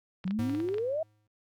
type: clicks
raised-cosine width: 0.3 ms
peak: -27 dBFS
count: 9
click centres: 0.242 / 0.278 / 0.309 / 0.496 / 0.549 / 0.602 / 0.688 / 0.743 / 0.783 s
type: exponential sweep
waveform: sine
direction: up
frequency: 178.4 to 661 Hz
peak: -28 dBFS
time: 0.25-1.03 s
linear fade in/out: 5 ms
type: tone with exponential decay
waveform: square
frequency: 106 Hz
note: G#2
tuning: 36 cents sharp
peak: -32 dBFS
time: 0.39-1.27 s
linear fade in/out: 0 ms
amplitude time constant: 190 ms
effects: Opus 48 kbps